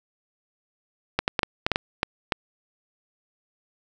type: clicks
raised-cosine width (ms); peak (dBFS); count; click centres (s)
0.3; -5; 9; 1.19 / 1.279 / 1.392 / 1.432 / 1.665 / 1.717 / 1.759 / 2.031 / 2.322
effects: none